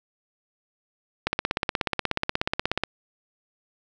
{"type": "click train", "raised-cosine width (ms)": 0.3, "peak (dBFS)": -7, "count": 27, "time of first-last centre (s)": [1.27, 2.836], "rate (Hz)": 16.6, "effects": []}